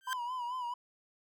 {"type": "tone with exponential growth", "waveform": "30% pulse", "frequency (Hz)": 1568, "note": "G6", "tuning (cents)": 0, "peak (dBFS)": -28, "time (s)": [0.01, 0.13], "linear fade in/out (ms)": 0, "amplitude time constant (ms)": 26}
{"type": "tone with vibrato", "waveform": "triangle", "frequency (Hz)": 987.8, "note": "B5", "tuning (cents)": 0, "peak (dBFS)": -33, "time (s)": [0.07, 0.74], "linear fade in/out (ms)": 5, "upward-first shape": "sine", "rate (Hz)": 4.6, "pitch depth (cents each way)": 70}
{"effects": []}